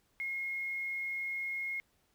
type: tone with quantisation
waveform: sine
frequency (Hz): 2154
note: C7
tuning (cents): +50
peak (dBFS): -34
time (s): 0.2-1.8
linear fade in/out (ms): 0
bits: 10
effects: pink hiss -73 dBFS RMS until 2.14 s